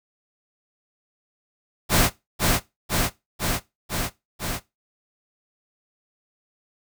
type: noise with echo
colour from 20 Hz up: pink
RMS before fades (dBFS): -18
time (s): 1.89-2.1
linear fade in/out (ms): 50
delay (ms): 500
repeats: 5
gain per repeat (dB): -2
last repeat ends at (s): 4.6
effects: noise-tail reverb RT60 0.2 s tail -17 dB re dry